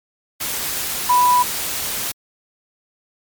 sine tone in noise, 987.8 Hz, B5, in tune, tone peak -11 dBFS, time 1.09-1.43 s, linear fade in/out 10 ms, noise white, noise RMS -24 dBFS, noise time 0.4-2.12 s, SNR +10 dB, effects MP3 96 kbps

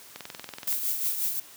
click train, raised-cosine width 0.2 ms, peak -20 dBFS, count 13, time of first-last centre 0.16-0.726 s, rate 21.2 Hz
violet noise with tremolo, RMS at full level -26 dBFS, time 0.67-1.4 s, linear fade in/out 5 ms, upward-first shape triangle, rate 5.6 Hz, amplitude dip 60%
effects white hiss -49 dBFS RMS until 1.56 s + high-pass 100 Hz 12 dB/octave

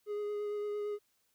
triangle tone with vibrato, 415.3 Hz, G#4, in tune, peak -32 dBFS, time 0.06-0.99 s, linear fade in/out 50 ms, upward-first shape sine, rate 8.8 Hz, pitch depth 13 cents each way, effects white hiss -75 dBFS RMS until 1.34 s

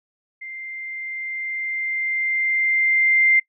sine tone with level ramp, 2093 Hz, C7, in tune, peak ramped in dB -32 to -12 dBFS, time 0.41-3.4 s, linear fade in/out 10 ms, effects noise-tail reverb RT60 0.1 s tail -23 dB re dry

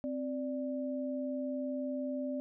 sine tone pair together, 261.6 / 587.3 Hz, C4 / D5, 0 / 0 cents, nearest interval octave + major second, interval 1400 cents, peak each -35 / -38 dBFS, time 0.04-2.4 s, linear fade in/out 0 ms, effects none

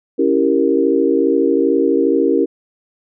sine chord, C# diminished seventh, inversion none, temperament equal, 277.2 / 329.6 / 392 / 466.2 Hz, C#4 / E4 / G4 / Bb4, 0 / 0 / 0 / 0 cents, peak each -17 dBFS, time 0.18-2.46 s, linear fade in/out 20 ms, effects none

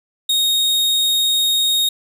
40% pulse tone, 3729 Hz, A#7, in tune, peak -13 dBFS, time 0.29-1.89 s, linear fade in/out 5 ms, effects none

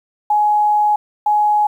sine tone pair in turn, 839 / 839 Hz, G#5 / G#5, +17 / +17 cents, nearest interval unison, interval 0 cents, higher neither, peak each -11 dBFS, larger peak neither, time 0.3-0.96 / 1.26-1.67 s, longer first, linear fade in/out 5 ms, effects 8-bit

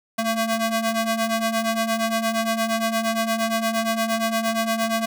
sawtooth ring-modulated tone, 451.4 Hz, A4, 44 cents sharp, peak -14 dBFS, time 0.18-5.06 s, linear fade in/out 10 ms, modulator 230 Hz, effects none

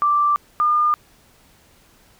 sine tone pair in turn, 1174.7 / 1209.8 Hz, D6 / D#6, 0 / -49 cents, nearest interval minor second, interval 51 cents, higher second, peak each -14 dBFS, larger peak neither, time 0.02-0.36 / 0.6-0.94 s, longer neither, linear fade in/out 0 ms, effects pink hiss -54 dBFS RMS until 2.19 s

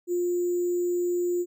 sine tone with sample-and-hold, 352.6 Hz, F4, 17 cents sharp, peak -23 dBFS, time 0.07-1.46 s, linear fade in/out 50 ms, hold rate 7350 Hz, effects none

